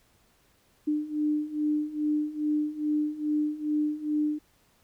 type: beating tone pair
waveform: sine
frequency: 299.2 / 301.6 Hz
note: D4 / D4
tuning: +32 / +46 cents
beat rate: 2.4 Hz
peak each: -30 / -27 dBFS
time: 0.87-4.39 s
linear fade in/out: 10 ms
effects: pink hiss -65 dBFS RMS until 4.83 s